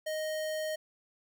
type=tone; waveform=square; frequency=622.3 Hz; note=D#5; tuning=in tune; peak=-33 dBFS; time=0.06-0.76 s; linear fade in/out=10 ms; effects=none